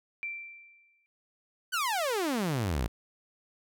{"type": "tone with exponential decay", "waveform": "sine", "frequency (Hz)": 2349, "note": "D7", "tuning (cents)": 0, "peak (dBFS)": -31, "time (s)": [0.23, 1.06], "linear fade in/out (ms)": 0, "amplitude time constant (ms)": 180}
{"type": "exponential sweep", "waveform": "sawtooth", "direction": "down", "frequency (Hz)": [1558, 51.9], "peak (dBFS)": -24, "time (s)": [1.72, 2.88], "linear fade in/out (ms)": 20}
{"effects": []}